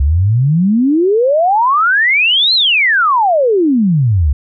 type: exponential two-way sweep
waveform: sine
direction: up then down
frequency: 65.4 to 4250 to 65.4 Hz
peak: -8 dBFS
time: 0-4.33 s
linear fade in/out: 5 ms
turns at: 2.54 s
effects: none